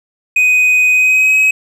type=tone with pitch glide; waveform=triangle; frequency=2500 to 2545 Hz; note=D#7 to D#7; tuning=+8 to +39 cents; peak=-6 dBFS; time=0.36-1.51 s; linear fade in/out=5 ms; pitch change=+31 cents; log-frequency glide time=0.92-1.37 s; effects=none